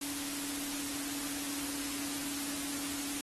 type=tone in noise; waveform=sine; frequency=283.1 Hz; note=C#4; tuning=37 cents sharp; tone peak=-41 dBFS; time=0.01-3.21 s; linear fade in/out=5 ms; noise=white; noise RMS=-39 dBFS; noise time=0.01-3.21 s; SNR=-5 dB; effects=AAC 32 kbps